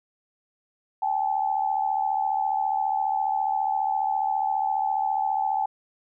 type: tone pair together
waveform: sine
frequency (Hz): 784 / 858.7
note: G5 / A5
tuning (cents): 0 / -42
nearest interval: major second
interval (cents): 158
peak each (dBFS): -25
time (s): 1.02-5.66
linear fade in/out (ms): 5
effects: none